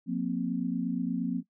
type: chord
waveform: sine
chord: F suspended fourth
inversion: none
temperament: equal with one note detuned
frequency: 178.7 / 233.1 / 261.6 Hz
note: F3 / Bb3 / C4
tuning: +40 / 0 / 0 cents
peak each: -32 dBFS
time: 0.06-1.43 s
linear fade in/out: 50 ms
effects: noise-tail reverb RT60 0.1 s tail -20 dB re dry